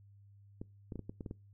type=clicks; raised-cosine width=3 ms; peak=-29 dBFS; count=8; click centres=0.615 / 0.922 / 0.957 / 0.993 / 1.095 / 1.208 / 1.262 / 1.311 s; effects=noise-tail reverb RT60 0.3 s tail -24 dB re dry + added 100 Hz sine -57 dBFS peak until 1.53 s